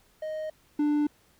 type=tone pair in turn; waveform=triangle; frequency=622.3 / 295.8 Hz; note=D#5 / D4; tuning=0 / +13 cents; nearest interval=octave + minor second; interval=1287 cents; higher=first; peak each=-29 / -20 dBFS; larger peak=second; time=0.22-0.5 / 0.79-1.07 s; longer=neither; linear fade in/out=5 ms; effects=pink hiss -63 dBFS RMS until 1.39 s